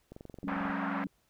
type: click train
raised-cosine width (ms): 2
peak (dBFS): -32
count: 14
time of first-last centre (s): 0.12-0.698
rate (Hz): 22.5
type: chord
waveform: sine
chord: F# suspended second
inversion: none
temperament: equal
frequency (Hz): 185 / 207.7 / 277.2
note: F#3 / G#3 / C#4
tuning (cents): 0 / 0 / 0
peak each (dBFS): -39 / -39 / -36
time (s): 0.44-1.07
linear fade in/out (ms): 2
type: band-pass noise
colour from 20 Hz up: white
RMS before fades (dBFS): -37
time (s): 0.48-1.04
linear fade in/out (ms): 0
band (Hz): 580 to 1600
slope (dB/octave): 24
effects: pink hiss -72 dBFS RMS until 1.29 s